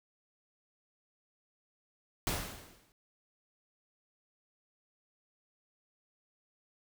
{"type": "noise with exponential decay", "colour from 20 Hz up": "pink", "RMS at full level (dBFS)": -31, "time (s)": [2.27, 2.92], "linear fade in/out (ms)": 1, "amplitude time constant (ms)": 140, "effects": []}